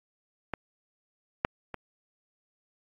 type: clicks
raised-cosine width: 0.5 ms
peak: -16 / -8 / -21 dBFS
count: 3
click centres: 0.537 / 1.449 / 1.743 s
effects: AAC 48 kbps